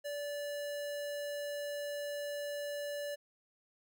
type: tone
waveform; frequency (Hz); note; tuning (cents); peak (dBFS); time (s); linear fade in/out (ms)
square; 580; D5; -22; -38; 0.04-3.16; 20
effects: none